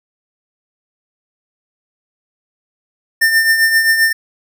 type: tone with tremolo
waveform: square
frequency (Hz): 1800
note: A6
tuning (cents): +39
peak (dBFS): -8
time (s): 3.21-4.13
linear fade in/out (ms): 10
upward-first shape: triangle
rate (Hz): 7.6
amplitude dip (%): 60
effects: none